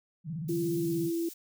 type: tone with vibrato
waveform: sine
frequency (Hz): 160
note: D#3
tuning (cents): +49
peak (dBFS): -33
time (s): 0.24-1.11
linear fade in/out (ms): 50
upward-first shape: square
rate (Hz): 17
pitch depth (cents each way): 140
type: high-pass noise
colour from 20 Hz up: white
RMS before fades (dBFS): -46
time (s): 0.48-1.34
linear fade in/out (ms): 10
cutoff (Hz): 4500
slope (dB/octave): 12
type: tone with pitch glide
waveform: sine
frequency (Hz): 340 to 335.5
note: F4 to E4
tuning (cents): -46 to +31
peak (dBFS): -28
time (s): 0.49-1.29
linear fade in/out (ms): 5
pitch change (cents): -23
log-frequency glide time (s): 0.79-0.86
effects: none